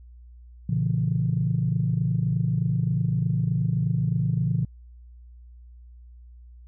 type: chord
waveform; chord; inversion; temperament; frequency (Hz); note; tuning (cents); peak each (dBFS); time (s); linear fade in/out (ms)
sine; A# diminished; none; just; 116.54 / 139.85 / 167.82; A#2 / C#3 / E3; 0 / +16 / +31; -25; 0.69-4.65; 5
effects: tanh soft clip ceiling -12 dBFS + added 60 Hz sine -44 dBFS peak until 6.67 s